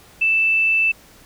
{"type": "tone", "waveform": "sine", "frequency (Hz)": 2646, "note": "E7", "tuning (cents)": 6, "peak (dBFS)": -14, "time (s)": [0.21, 0.92], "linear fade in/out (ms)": 10, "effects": ["pink hiss -48 dBFS RMS until 1.25 s"]}